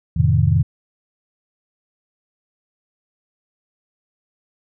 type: chord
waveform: sine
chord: F dominant seventh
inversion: none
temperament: equal with one note detuned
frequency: 87.31 / 108.49 / 130.81 / 155.56 Hz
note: F2 / A2 / C3 / Eb3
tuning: 0 / -24 / 0 / 0 cents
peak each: -18 dBFS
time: 0.16-0.63 s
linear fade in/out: 10 ms
effects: none